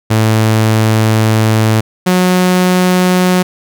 sawtooth tone pair in turn, 110 / 182.23 Hz, A2 / F#3, 0 / -26 cents, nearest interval major sixth, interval 874 cents, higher second, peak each -4 dBFS, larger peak neither, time 0.1-1.81 / 2.06-3.43 s, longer first, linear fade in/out 10 ms, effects none

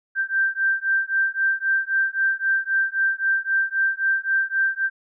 sine beating tone pair, 1568 / 1571.8 Hz, G6 / G6, 0 / +4 cents, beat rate 3.8 Hz, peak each -22 dBFS, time 0.15-4.9 s, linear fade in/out 50 ms, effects none

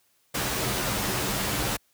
pink noise with comb filter, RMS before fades -27 dBFS, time 0.34-1.77 s, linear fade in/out 10 ms, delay 12 ms, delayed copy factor -0.7, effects white hiss -67 dBFS RMS until 1.93 s + high-pass 60 Hz 12 dB/octave

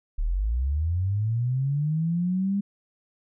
sine linear sweep, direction up, 34.23 to 202.8 Hz, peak -22 dBFS, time 0.18-2.61 s, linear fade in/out 10 ms, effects none

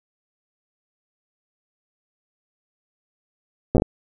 slowing click train, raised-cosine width 2 ms, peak -5 dBFS, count 6, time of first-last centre 3.75-3.821 s, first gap 8 ms, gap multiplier 1.29, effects none

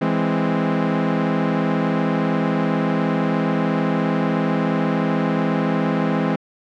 sawtooth chord, E augmented, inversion none, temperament equal, 164.81 / 207.7 / 261.6 Hz, E3 / G#3 / B#3, 0 / 0 / 0 cents, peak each -18 dBFS, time 0.01-6.36 s, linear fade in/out 10 ms, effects low-pass 2000 Hz 12 dB/octave

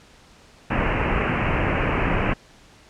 pink low-pass noise, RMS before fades -22 dBFS, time 0.7-2.34 s, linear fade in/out 10 ms, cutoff 2800 Hz, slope 96 dB/octave, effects pink hiss -51 dBFS RMS until 2.89 s + low-pass 7000 Hz 12 dB/octave

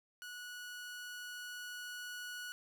sawtooth tone with level ramp, 1466 Hz, F#6, 16 cents flat, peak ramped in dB -42 to -39 dBFS, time 0.22-2.52 s, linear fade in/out 0 ms, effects none

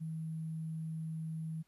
sine tone with sample-and-hold, 160 Hz, D#3, 49 cents sharp, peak -37 dBFS, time 0-1.63 s, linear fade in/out 20 ms, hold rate 11025 Hz, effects pink hiss -75 dBFS RMS until 1.67 s + resampled to 32000 Hz

